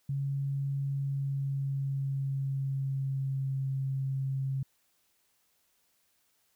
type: tone with pitch glide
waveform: sine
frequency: 138.59 to 134.72 Hz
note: C#3 to C#3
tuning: 0 to -49 cents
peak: -29 dBFS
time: 0.09-4.63 s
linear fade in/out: 5 ms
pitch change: -49 cents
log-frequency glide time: 0.91-3.65 s
effects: white hiss -72 dBFS RMS until 6.55 s